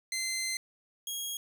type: tone pair in turn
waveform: 15% pulse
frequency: 2070 / 3286 Hz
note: C7 / G#7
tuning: -19 / -19 cents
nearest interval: minor sixth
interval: 800 cents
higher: second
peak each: -25 / -27 dBFS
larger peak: first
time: 0.12-0.57 / 1.07-1.37 s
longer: first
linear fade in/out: 2 ms
effects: 11-bit